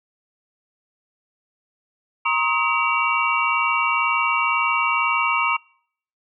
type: tone cluster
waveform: sine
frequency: 947 / 1069 / 1263 / 2284 / 2757 Hz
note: A#5 / C6 / D#6 / D7 / F7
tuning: +27 / +37 / +26 / -49 / -23 cents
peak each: -24 dBFS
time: 2.25-5.57 s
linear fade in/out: 10 ms
effects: noise-tail reverb RT60 0.6 s tail -25 dB re dry